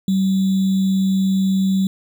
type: tone with sample-and-hold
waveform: sine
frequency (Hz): 191.6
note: G3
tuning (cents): -39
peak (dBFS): -14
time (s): 0.08-1.87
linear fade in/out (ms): 2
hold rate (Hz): 3675
effects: none